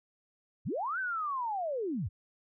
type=linear two-way sweep; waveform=sine; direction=up then down; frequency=65.41 to 1565 to 65.41 Hz; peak=-31 dBFS; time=0.65-2.09 s; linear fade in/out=20 ms; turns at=0.99 s; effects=none